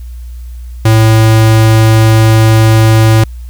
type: tone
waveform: square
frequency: 110.9 Hz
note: A2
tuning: 14 cents sharp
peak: -4 dBFS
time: 0.85-3.24 s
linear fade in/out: 5 ms
effects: added 60 Hz sine -22 dBFS peak until 3.49 s + white hiss -47 dBFS RMS until 3.49 s